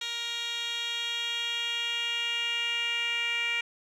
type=tone with band-pass filter sweep; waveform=10% pulse; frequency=469.7 Hz; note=A#4; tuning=13 cents sharp; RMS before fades=-31 dBFS; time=0.01-3.61 s; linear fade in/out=5 ms; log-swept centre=3900 to 2500 Hz; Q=4.1; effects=none